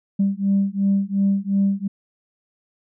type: beating tone pair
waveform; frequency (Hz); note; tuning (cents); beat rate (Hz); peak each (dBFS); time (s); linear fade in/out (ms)
sine; 196 / 198.8; G3 / G3; 0 / +25; 2.8; -19 / -19; 0.19-1.88; 10
effects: tanh soft clip ceiling -11 dBFS